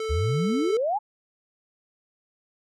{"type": "tone", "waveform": "square", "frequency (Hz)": 440, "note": "A4", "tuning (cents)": 0, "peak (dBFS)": -28, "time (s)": [0, 0.77], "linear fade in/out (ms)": 2}
{"type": "exponential sweep", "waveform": "sine", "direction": "up", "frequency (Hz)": [67.6, 880], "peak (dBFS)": -22, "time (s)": [0.09, 0.99], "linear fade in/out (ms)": 20}
{"effects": ["low-pass 7000 Hz 12 dB/octave"]}